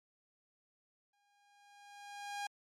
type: tone with exponential growth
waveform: sawtooth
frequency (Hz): 813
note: G#5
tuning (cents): -37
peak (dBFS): -33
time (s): 1.13-2.47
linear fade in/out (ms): 5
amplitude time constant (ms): 290
effects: low-pass 9000 Hz 12 dB/octave + MP3 96 kbps